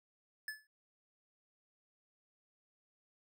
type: tone with exponential decay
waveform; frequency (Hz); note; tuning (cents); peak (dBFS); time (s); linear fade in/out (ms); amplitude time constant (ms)
square; 1728; A6; -32; -37; 0.48-0.67; 2; 40
effects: none